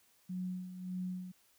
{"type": "tone with tremolo", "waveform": "sine", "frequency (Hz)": 183, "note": "F#3", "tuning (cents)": -19, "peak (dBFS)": -35, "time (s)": [0.29, 1.32], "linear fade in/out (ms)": 10, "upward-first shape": "sine", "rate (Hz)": 1.7, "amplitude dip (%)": 65, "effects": ["white hiss -69 dBFS RMS until 1.58 s"]}